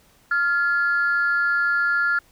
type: tone pair together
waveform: sine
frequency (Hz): 1396.9 / 1701.2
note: F6 / G#6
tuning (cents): 0 / +41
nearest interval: minor third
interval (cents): 341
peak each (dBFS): -18 / -23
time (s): 0.31-2.19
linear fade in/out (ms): 5
effects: tanh soft clip ceiling -12 dBFS + pink hiss -57 dBFS RMS until 2.31 s